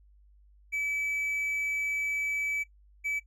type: tone pair in turn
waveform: triangle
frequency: 2298 / 2298 Hz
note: D7 / D7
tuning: -38 / -38 cents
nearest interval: unison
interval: 0 cents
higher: neither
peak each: -27 dBFS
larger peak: neither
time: 0.72-2.64 / 3.04-3.2 s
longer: first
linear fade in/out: 20 ms
effects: noise-tail reverb RT60 0.1 s tail -17 dB re dry + added 50 Hz sine -56 dBFS peak until 3.26 s